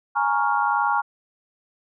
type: chord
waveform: sine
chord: Bb minor seventh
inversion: third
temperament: equal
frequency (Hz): 830.6 / 932.3 / 1108.7 / 1396.9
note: Ab5 / Bb5 / Db6 / F6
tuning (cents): 0 / 0 / 0 / 0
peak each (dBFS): -23 / -24 / -25 / -25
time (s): 0.15-1.02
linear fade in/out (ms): 20
effects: none